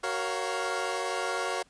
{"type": "chord", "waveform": "20% pulse", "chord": "Gb major seventh", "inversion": "none", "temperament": "equal with one note detuned", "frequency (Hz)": [375.4, 466.2, 554.4, 698.5], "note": ["Gb4", "Bb4", "Db5", "F5"], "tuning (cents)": [25, 0, 0, 0], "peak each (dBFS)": -30, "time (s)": [0.03, 1.63], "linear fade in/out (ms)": 10, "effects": ["pink hiss -63 dBFS RMS until 1.69 s", "resampled to 22050 Hz"]}